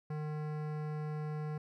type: tone with hard clipping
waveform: sine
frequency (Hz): 152.1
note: D#3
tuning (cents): -39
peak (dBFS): -38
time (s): 0.1-1.58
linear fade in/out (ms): 5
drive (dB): 17
effects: none